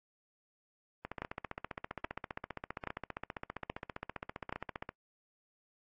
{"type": "two click trains", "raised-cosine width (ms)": 0.5, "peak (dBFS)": [-21, -24], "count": [5, 59], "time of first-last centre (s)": [[1.22, 4.526], [1.05, 4.891]], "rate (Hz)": [1.21, 15.1], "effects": ["noise-tail reverb RT60 0.1 s tail -23 dB re dry", "AAC 32 kbps"]}